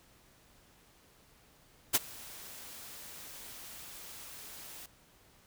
white noise with ADSR envelope, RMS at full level -24 dBFS, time 1.93-4.86 s, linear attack 22 ms, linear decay 30 ms, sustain -24 dB, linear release 4 ms, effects pink hiss -63 dBFS RMS until 5.46 s

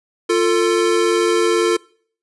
square tone pair together, 349.2 / 447 Hz, F4 / A4, 0 / +27 cents, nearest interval major third, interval 427 cents, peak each -17 dBFS, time 0.29-1.77 s, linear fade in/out 10 ms, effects noise-tail reverb RT60 0.5 s tail -23 dB re dry + resampled to 24000 Hz

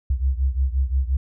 sine beating tone pair, 64.3 / 70 Hz, C2 / C#2, -30 / +18 cents, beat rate 5.7 Hz, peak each -20 / -23 dBFS, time 0.1-1.17 s, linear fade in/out 5 ms, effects none

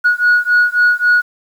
sine beating tone pair, 1454 / 1457.7 Hz, F#6 / F#6, -31 / -26 cents, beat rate 3.7 Hz, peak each -11 dBFS, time 0.04-1.22 s, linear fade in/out 20 ms, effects tanh soft clip ceiling -5 dBFS + 7-bit

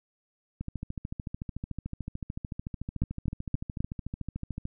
two click trains, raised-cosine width 5 ms, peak -22 / -15 dBFS, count 56 / 4, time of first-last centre 0.61-4.654 / 3.02-3.805 s, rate 13.6 / 3.82 Hz, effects none

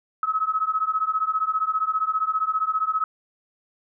sine beating tone pair, 1277 / 1292 Hz, D#6 / E6, +45 / -35 cents, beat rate 15 Hz, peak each -24 / -24 dBFS, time 0.23-3.04 s, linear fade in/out 2 ms, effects none

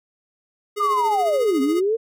square tone with tremolo, 415.8 Hz, G#4, 2 cents sharp, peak -24 dBFS, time 0.76-1.81 s, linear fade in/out 20 ms, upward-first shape sine, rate 14 Hz, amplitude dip 55%
sine linear two-way sweep, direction down then up, 1235 to 258.2 to 465.2 Hz, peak -17 dBFS, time 0.79-1.97 s, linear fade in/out 20 ms, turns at 1.61 s
effects none

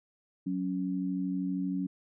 sine tone pair together, 185 / 277.8 Hz, F#3 / C#4, 0 / +4 cents, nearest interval perfect fifth, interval 704 cents, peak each -32 / -32 dBFS, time 0.46-1.87 s, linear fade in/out 10 ms, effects none

